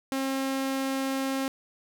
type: tone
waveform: sawtooth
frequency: 268.4 Hz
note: C4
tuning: 44 cents sharp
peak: -23 dBFS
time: 0.12-1.48 s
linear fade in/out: 0 ms
effects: none